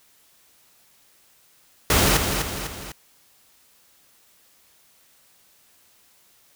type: noise with echo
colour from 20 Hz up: pink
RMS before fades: -18 dBFS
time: 1.9-2.17 s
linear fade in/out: 2 ms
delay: 250 ms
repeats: 3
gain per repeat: -6 dB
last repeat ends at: 2.92 s
effects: white hiss -58 dBFS RMS until 6.55 s